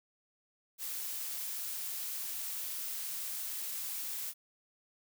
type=noise; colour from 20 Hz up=blue; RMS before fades=-39 dBFS; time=0.78-4.34 s; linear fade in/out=50 ms; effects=none